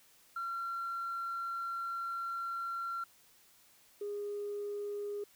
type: tone pair in turn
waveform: sine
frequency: 1368 / 410.4 Hz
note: F6 / G#4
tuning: -36 / -21 cents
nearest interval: octave + major sixth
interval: 2085 cents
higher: first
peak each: -34 / -35 dBFS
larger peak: first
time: 0.36-3.04 / 4.01-5.24 s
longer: first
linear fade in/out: 5 ms
effects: tanh soft clip ceiling -32 dBFS + white hiss -64 dBFS RMS until 5.35 s